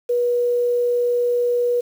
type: tone with quantisation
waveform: sine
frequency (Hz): 484.4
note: B4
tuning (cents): -34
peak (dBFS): -16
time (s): 0.09-1.81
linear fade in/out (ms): 10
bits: 7
effects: none